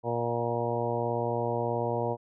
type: harmonic tone with a mistuned harmonic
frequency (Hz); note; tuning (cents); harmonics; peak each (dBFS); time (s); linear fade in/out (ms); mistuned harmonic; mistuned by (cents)
118.4; A#2; +27; 1 / 2 / 3 / 4 / 5 / 6 / 7 / 8; -34 / -38 / -36 / -32 / -34 / -36 / -38 / -36; 0.03-2.17; 50; 7; -19
effects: none